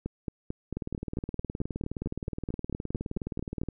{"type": "two click trains", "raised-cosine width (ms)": 3, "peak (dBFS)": [-20, -19], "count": [57, 17], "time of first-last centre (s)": [[0.77, 3.687], [0.06, 3.616]], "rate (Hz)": [19.2, 4.5], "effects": []}